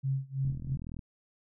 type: tone with tremolo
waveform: sine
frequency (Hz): 135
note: C#3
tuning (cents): -45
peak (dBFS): -26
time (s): 0.03-0.77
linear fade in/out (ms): 20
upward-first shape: sine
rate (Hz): 3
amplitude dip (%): 95
type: click train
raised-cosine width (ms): 5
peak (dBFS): -29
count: 23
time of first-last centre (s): 0.45-0.992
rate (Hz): 40.6
effects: none